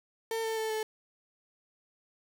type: tone with pitch steps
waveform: 35% pulse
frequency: 451.4 / 446 / 440.6 / 435.3 Hz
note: A4 / A4 / A4 / A4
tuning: +44 / +23 / +2 / -19 cents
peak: -29 dBFS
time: 0.31-0.83 s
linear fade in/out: 2 ms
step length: 130 ms
effects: none